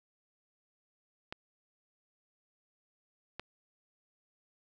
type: clicks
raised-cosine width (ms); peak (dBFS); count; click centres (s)
0.3; -23; 2; 1.325 / 3.396
effects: none